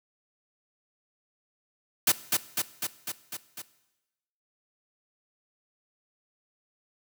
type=noise with echo; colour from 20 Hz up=white; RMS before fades=-21 dBFS; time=2.07-2.12 s; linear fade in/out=5 ms; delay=250 ms; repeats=6; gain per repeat=-3 dB; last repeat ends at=3.62 s; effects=noise-tail reverb RT60 1.0 s tail -17 dB re dry + high-pass 80 Hz 12 dB/octave